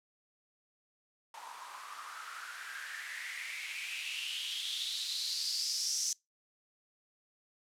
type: noise with band-pass filter sweep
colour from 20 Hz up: blue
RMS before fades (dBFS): -39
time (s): 1.34-6.13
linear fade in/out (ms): 2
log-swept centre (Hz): 910 to 6000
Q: 6.1
effects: noise-tail reverb RT60 0.2 s tail -25 dB re dry + low-pass 12000 Hz 12 dB/octave